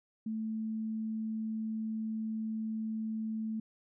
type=tone; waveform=sine; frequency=220 Hz; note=A3; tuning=in tune; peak=-33 dBFS; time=0.26-3.6 s; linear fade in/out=5 ms; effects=none